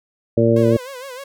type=harmonic tone; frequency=115.2 Hz; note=A#2; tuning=20 cents flat; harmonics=1 / 2 / 3 / 4 / 5; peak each=-18 / -18 / -18 / -18 / -18 dBFS; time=0.37-0.77 s; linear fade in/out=5 ms
type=tone with vibrato; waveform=sawtooth; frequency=523.3 Hz; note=C5; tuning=in tune; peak=-27 dBFS; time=0.56-1.24 s; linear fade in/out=5 ms; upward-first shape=sine; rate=6.5 Hz; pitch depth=110 cents each way
effects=none